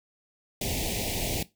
pink band-stop noise, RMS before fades -30 dBFS, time 0.61-1.43 s, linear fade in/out 5 ms, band 810 to 2100 Hz, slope 48 dB/octave, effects noise-tail reverb RT60 0.2 s tail -17 dB re dry

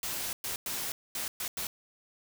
white noise bursts at uneven times, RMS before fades -35 dBFS, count 6, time 0.03-0.33 / 0.44-0.56 / 0.66-0.92 / 1.15-1.28 / 1.4-1.48 / 1.57-1.67 s, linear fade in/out 2 ms, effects none

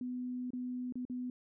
sine tone with dropouts, 249.6 Hz, B3, 19 cents sharp, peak -36 dBFS, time 0.01-1.3 s, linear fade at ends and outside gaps 2 ms, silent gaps 0.505-0.533 / 0.924-0.955 / 1.052-1.098 s, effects none

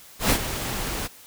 pink noise with ADSR envelope, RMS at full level -18 dBFS, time 0.19-1.08 s, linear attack 120 ms, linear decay 71 ms, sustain -11 dB, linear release 20 ms, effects white hiss -48 dBFS RMS until 1.26 s

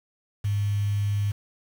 sine tone with quantisation, 102.2 Hz, G#2, 27 cents flat, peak -22 dBFS, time 0.44-1.32 s, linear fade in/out 10 ms, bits 7, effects none

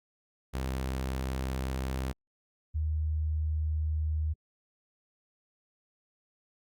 sawtooth / sine tone pair in turn, 65.41 / 77.51 Hz, C2 / D#2, 0 / -6 cents, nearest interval minor third, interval 294 cents, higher second, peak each -27 dBFS, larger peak neither, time 0.53-2.13 / 2.74-4.34 s, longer neither, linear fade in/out 20 ms, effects Opus 48 kbps

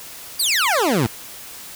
20% pulse exponential sweep, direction down, 4978 to 102.2 Hz, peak -11 dBFS, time 0.39-1.07 s, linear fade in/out 10 ms, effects white hiss -37 dBFS RMS until 1.75 s

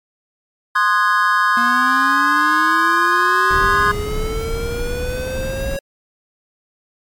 triangle chord, Ab dominant seventh, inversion first, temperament equal with one note detuned, 1046.5 / 1233.8 / 1480 / 1661.2 Hz, C6 / Eb6 / Gb6 / Ab6, 0 / -15 / 0 / 0 cents, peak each -15 / -16 / -19 / -16 dBFS, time 0.75-3.92 s, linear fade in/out 10 ms
square linear sweep, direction up, 234.6 to 552 Hz, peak -24 dBFS, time 1.57-5.79 s, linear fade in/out 2 ms
brown noise, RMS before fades -24 dBFS, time 3.5-5.77 s, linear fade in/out 5 ms
effects MP3 96 kbps

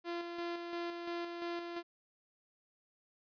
sawtooth tone with tremolo, 343.6 Hz, F4, 28 cents flat, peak -33 dBFS, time 0.04-1.83 s, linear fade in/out 50 ms, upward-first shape square, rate 2.9 Hz, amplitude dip 40%, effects resampled to 11025 Hz

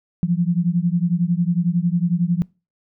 sine beating tone pair, 168.9 / 179.9 Hz, E3 / F#3, +42 / -48 cents, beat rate 11 Hz, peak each -19 dBFS, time 0.23-2.42 s, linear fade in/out 0 ms, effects noise-tail reverb RT60 0.3 s tail -25 dB re dry

